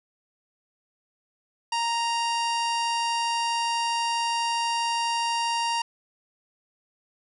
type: harmonic tone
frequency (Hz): 932.3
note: A#5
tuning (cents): 0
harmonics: 1 / 2 / 3 / 4 / 5 / 6 / 7 / 8 / 10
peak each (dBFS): -25 / -38 / -31 / -44 / -35 / -37 / -47 / -43 / -42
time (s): 1.72-5.82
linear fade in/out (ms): 5
effects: none